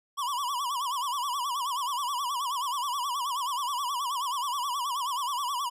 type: tone with vibrato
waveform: square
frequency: 1051 Hz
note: C6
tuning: 7 cents sharp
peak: -29 dBFS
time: 0.17-5.7 s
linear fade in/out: 20 ms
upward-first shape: sine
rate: 9.4 Hz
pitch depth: 170 cents each way
effects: resampled to 32000 Hz